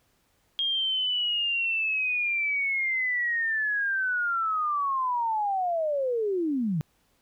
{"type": "linear sweep", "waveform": "sine", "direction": "down", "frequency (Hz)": [3246, 143.8], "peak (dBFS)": -24, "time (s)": [0.59, 6.81], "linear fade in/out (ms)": 0, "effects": ["pink hiss -68 dBFS RMS until 7.21 s"]}